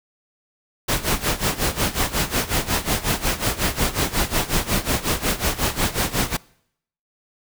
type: noise with tremolo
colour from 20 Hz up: pink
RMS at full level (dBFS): -19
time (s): 0.88-6.37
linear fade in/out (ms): 10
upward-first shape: sine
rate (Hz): 5.5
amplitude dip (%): 85
effects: noise-tail reverb RT60 0.7 s tail -23 dB re dry